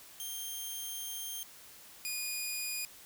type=tone pair in turn; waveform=10% pulse; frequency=3184 / 2460 Hz; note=G7 / D#7; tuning=+26 / -20 cents; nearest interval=major third; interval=446 cents; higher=first; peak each=-30 / -26 dBFS; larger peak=second; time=0.2-1.43 / 2.05-2.85 s; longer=first; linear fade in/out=0 ms; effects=white hiss -54 dBFS RMS until 3.05 s